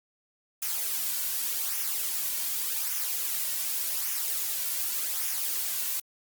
blue noise with flanger, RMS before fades -30 dBFS, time 0.62-6 s, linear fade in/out 5 ms, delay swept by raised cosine 0.23 to 2.43 ms, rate 0.86 Hz, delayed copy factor -0.5, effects Opus 48 kbps

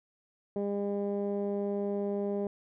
15% pulse tone with low-pass filter, 201.9 Hz, G#3, 49 cents flat, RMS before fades -32 dBFS, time 0.56-2.47 s, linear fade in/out 2 ms, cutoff 490 Hz, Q 1.4, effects none

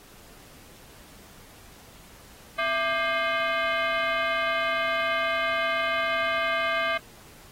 sine tone with frequency modulation, 261.6 Hz, C4, in tune, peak -23 dBFS, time 2.58-6.98 s, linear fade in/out 10 ms, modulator 926 Hz, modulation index 2.5, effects pink hiss -51 dBFS RMS until 7.51 s + AAC 48 kbps

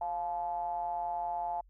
triangle ring-modulated tone, 82.41 Hz, E2, in tune, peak -27 dBFS, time 0.01-1.61 s, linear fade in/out 5 ms, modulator 782 Hz, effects added 45 Hz sine -57 dBFS peak until 1.69 s

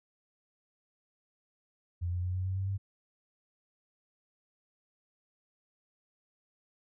sine tone with pitch steps, 87.31 / 88.99 / 90.7 / 92.45 / 94.23 / 96.04 / 97.89 Hz, F2 / F2 / F#2 / F#2 / F#2 / G2 / G2, 0 / +33 / -34 / -1 / +32 / -35 / -2 cents, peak -30 dBFS, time 2.01-2.78 s, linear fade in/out 20 ms, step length 110 ms, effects none

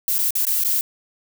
violet noise with dropouts, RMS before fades -20 dBFS, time 0.08-0.81 s, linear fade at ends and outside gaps 1 ms, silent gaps 0.182-0.187 / 0.307-0.353 / 0.452-0.468 / 0.638-0.647 s, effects none

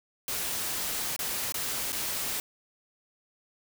white noise with dropouts, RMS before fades -32 dBFS, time 0.28-2.4 s, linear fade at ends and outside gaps 1 ms, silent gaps 1.163-1.191 / 1.522-1.542 / 1.921-1.928 s, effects none

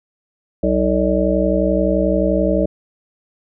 harmonic tone with a mistuned harmonic, 63.5 Hz, B1, 49 cents sharp, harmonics 1 / 3 / 5 / 7 / 9 / 10, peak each -22 / -20 / -20 / -23 / -19 / -22 dBFS, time 0.63-2.66 s, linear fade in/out 5 ms, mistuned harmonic 10, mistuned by -33 cents, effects none

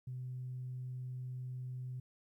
sine tone, 127 Hz, B2, 49 cents sharp, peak -39 dBFS, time 0.07-2 s, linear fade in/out 5 ms, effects tanh soft clip ceiling -35 dBFS + 13-bit

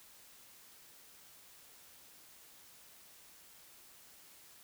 silence, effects white hiss -59 dBFS RMS until 4.63 s

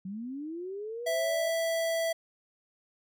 sine linear sweep, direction up, 181.6 to 624 Hz, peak -35 dBFS, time 0.05-1.5 s, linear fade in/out 5 ms
square tone, 659.3 Hz, E5, in tune, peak -28 dBFS, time 1.06-2.13 s, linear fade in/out 10 ms
effects none

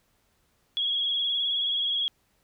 sine tone with vibrato, 3322 Hz, G#7, in tune, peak -24 dBFS, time 0.77-2.08 s, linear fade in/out 0 ms, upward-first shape sine, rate 19 Hz, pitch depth 41 cents each way, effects pink hiss -69 dBFS RMS until 2.43 s

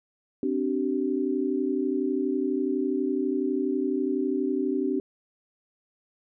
sine chord, C suspended second, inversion none, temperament equal with one note detuned, 261.6 / 293.7 / 383 Hz, C4 / D4 / G4, 0 / 0 / -40 cents, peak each -28 dBFS, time 0.43-5 s, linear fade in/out 2 ms, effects none

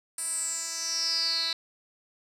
10% pulse tone with band-pass filter sweep, 329.6 Hz, E4, in tune, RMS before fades -30 dBFS, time 0.18-1.53 s, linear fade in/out 2 ms, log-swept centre 9300 to 3900 Hz, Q 9.5, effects none

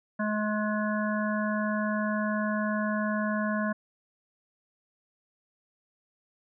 harmonic tone with a mistuned harmonic, 212.2 Hz, G#3, 38 cents sharp, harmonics 1 / 3 / 5 / 7 / 8, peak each -28 / -33 / -35 / -36 / -37 dBFS, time 0.19-3.73 s, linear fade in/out 10 ms, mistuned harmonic 7, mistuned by -18 cents, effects none

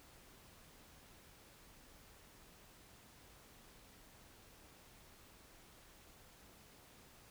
silence, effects pink hiss -62 dBFS RMS until 7.3 s

